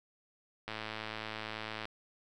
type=click train; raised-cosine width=0.3 ms; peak=-23 dBFS; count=129; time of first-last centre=0.68-1.854 s; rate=109 Hz; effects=none